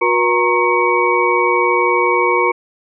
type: tone cluster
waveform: sine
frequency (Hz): 362 / 481.3 / 933 / 1083 / 2256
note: F#4 / B4 / A#5 / C#6 / C#7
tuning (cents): -38 / -45 / +1 / -41 / +30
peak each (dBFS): -18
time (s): 0.01-2.52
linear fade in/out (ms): 10
effects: none